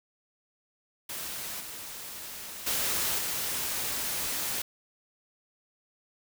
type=noise with level steps; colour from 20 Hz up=white; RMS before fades=-37 / -41 / -29 / -32 dBFS; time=1.09-4.62 s; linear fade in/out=5 ms; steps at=1.6 / 2.66 / 3.18 s; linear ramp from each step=10 ms; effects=none